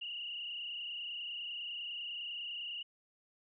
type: tone with frequency modulation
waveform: sine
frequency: 2862 Hz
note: F7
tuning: 42 cents sharp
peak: -39 dBFS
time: 0.01-2.83 s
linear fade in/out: 10 ms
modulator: 29.9 Hz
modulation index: 3.1
effects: none